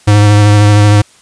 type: tone with vibrato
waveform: square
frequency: 103.9 Hz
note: G#2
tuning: 1 cent sharp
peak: -4 dBFS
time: 0.07-1.02 s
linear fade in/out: 10 ms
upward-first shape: triangle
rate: 13 Hz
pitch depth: 23 cents each way
effects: white hiss -44 dBFS RMS until 1.21 s + resampled to 22050 Hz